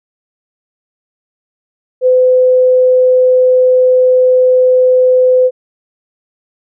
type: tone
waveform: sine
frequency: 508 Hz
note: B4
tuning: 49 cents sharp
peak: -5 dBFS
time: 2.01-5.51 s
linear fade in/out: 50 ms
effects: none